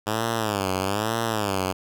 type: tone with vibrato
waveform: 5% pulse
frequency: 103.83 Hz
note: G#2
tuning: in tune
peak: -12 dBFS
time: 0.06-1.73 s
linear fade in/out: 20 ms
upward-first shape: sine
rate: 1.1 Hz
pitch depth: 180 cents each way
effects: none